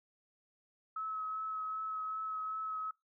sine tone with vibrato, 1288 Hz, E6, 41 cents flat, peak -36 dBFS, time 0.96-2.91 s, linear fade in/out 5 ms, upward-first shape triangle, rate 2.6 Hz, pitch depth 18 cents each way, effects noise-tail reverb RT60 0.2 s tail -22 dB re dry

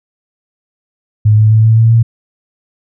sine tone with pitch steps, 106.7 / 108.31 / 109.95 / 111.62 / 113.31 / 115.02 Hz, G#2 / A2 / A2 / A2 / A#2 / A#2, +47 / -27 / -1 / +25 / -49 / -23 cents, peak -4 dBFS, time 1.25-2.03 s, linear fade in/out 10 ms, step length 130 ms, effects none

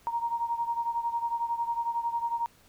sine beating tone pair, 932.3 / 943.3 Hz, A#5 / A#5, 0 / +20 cents, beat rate 11 Hz, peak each -29 / -33 dBFS, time 0.07-2.46 s, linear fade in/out 0 ms, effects pink hiss -60 dBFS RMS until 2.68 s

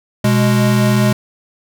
square tone pair together, 123.47 / 207.4 Hz, B2 / G#3, 0 / -2 cents, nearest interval major sixth, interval 898 cents, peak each -14 dBFS, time 0.24-1.13 s, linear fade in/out 5 ms, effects none

